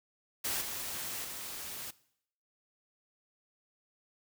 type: noise with level steps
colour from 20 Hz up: white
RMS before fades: -34 / -39 / -42 dBFS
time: 0.44-1.91 s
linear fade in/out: 10 ms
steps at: 0.61 / 1.24 s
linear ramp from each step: 5 ms
effects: noise-tail reverb RT60 0.7 s tail -20 dB re dry